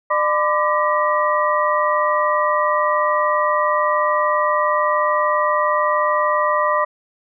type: tone cluster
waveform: sine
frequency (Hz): 600 / 1012 / 1179 / 1913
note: D5 / B5 / D6 / A#6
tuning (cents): +37 / +42 / +6 / +44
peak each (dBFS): -20 / -20 / -19 / -25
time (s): 0.1-6.85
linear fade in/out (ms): 10
effects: none